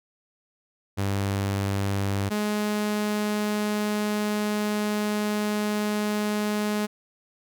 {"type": "tone pair in turn", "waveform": "sawtooth", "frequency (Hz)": [99, 209.8], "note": ["G2", "G#3"], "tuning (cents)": [18, 18], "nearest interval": "octave + minor second", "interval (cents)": 1300, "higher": "second", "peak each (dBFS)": -20, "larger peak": "neither", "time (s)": [[0.97, 2.3], [2.3, 6.87]], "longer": "second", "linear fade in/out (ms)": 20, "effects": []}